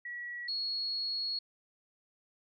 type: tone pair in turn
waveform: sine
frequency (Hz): 1929 / 4330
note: B6 / C#8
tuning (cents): -41 / -41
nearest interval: octave + major second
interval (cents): 1400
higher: second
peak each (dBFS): -38 / -32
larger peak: second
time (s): 0.05-0.48 / 0.48-1.39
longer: second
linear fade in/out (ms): 5
effects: none